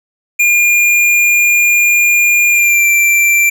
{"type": "tone with pitch glide", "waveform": "square", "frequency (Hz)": [2413, 2354], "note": ["D7", "D7"], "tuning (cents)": [46, 3], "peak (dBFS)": -8, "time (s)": [0.39, 3.5], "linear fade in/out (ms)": 10, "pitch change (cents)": -43, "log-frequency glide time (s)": [2.49, 2.87], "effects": []}